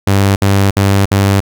sawtooth tone bursts, 98.7 Hz, G2, 12 cents sharp, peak -4 dBFS, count 4, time 0.07-1.404 s, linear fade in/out 5 ms, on 290 ms, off 58 ms, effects none

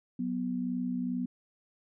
sine tone pair together, 185 / 247.4 Hz, F#3 / B3, 0 / +3 cents, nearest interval perfect fourth, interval 503 cents, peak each -35 / -31 dBFS, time 0.19-1.26 s, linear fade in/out 5 ms, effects none

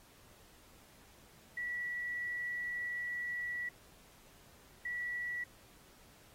sine tone bursts at uneven times, 1944 Hz, B6, 28 cents flat, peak -36 dBFS, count 2, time 1.57-3.69 / 4.85-5.44 s, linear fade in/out 5 ms, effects pink hiss -62 dBFS RMS until 6.34 s + AAC 48 kbps

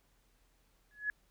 sine tone with exponential growth, 1693 Hz, G#6, 33 cents sharp, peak -28 dBFS, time 0.91-1.1 s, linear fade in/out 1 ms, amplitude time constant 41 ms, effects added 42 Hz sine -70 dBFS peak until 1.3 s + pink hiss -73 dBFS RMS until 1.3 s

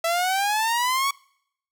sawtooth exponential sweep, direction up, 659.3 to 1129 Hz, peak -17 dBFS, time 0.04-1.11 s, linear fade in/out 5 ms, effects noise-tail reverb RT60 0.7 s tail -25 dB re dry

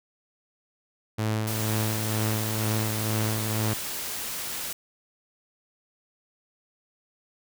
sawtooth tone with tremolo, 108.8 Hz, A2, 19 cents flat, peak -20 dBFS, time 1.18-3.74 s, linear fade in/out 10 ms, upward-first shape sine, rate 2.1 Hz, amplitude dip 40%
white noise, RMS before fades -33 dBFS, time 1.47-4.73 s, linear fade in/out 5 ms
effects none

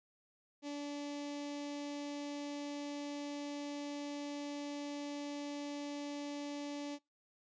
sawtooth tone with notch filter, 288.8 Hz, D4, 29 cents flat, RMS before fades -42 dBFS, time 0.62-6.99 s, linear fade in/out 50 ms, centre 1400 Hz, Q 1.2, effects noise-tail reverb RT60 0.2 s tail -23 dB re dry + resampled to 16000 Hz

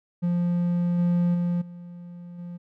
triangle tone with level steps, 174.61 Hz, F3, in tune, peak -19 / -17 / -20 / -36 / -32 dBFS, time 0.22-2.58 s, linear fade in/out 20 ms, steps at 0.98 / 1.34 / 1.61 / 2.38 s, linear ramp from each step 10 ms, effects none

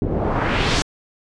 pink noise with low-pass filter sweep, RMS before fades -20 dBFS, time 0.02-0.82 s, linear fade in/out 0 ms, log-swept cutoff 330 to 6300 Hz, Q 1.4, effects resampled to 22050 Hz

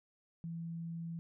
sine tone, 166.7 Hz, E3, 20 cents sharp, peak -39 dBFS, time 0.44-1.19 s, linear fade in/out 0 ms, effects none

